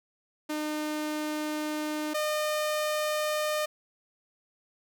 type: tone pair in turn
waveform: sawtooth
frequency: 304 / 608 Hz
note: D#4 / D#5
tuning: -40 / -40 cents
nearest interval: octave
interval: 1200 cents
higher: second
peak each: -26 / -23 dBFS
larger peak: second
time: 0.49-2.14 / 2.14-3.66 s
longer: first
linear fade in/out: 10 ms
effects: none